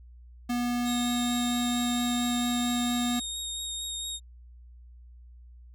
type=tone; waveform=square; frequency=242.5 Hz; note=B3; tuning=31 cents flat; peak=-27 dBFS; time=0.49-3.2 s; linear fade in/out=10 ms
type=tone with vibrato; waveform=25% pulse; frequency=3729 Hz; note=A#7; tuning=in tune; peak=-28 dBFS; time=0.84-4.2 s; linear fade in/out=50 ms; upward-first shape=sine; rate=4.4 Hz; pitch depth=16 cents each way
effects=added 60 Hz sine -47 dBFS peak until 5.74 s